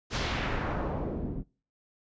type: noise with low-pass filter sweep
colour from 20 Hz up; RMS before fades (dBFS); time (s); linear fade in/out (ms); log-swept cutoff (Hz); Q
pink; -32; 0.1-1.44; 50; 5800 to 220; 1.1
effects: noise-tail reverb RT60 0.4 s tail -24 dB re dry + resampled to 16000 Hz